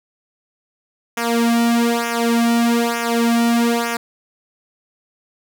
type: tone with flanger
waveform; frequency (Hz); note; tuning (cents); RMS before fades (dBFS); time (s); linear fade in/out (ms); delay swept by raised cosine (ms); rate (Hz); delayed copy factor
sawtooth; 234; A#3; +7; -17; 1.17-3.97; 5; 0.23 to 2.43; 1.1; -0.9
effects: none